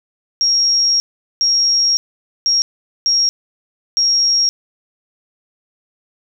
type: tone bursts at uneven times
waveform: sine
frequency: 5588 Hz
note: F8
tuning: in tune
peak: -11 dBFS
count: 5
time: 0.41-1 / 1.41-1.97 / 2.46-2.62 / 3.06-3.29 / 3.97-4.49 s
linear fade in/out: 0 ms
effects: none